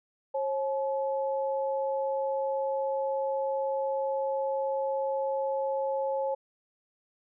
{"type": "tone pair together", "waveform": "sine", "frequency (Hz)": [541, 857.2], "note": ["C#5", "A5"], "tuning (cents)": [-42, -45], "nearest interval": "minor sixth", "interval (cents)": 797, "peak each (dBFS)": [-28, -33], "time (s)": [0.34, 6.35], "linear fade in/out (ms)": 10, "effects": []}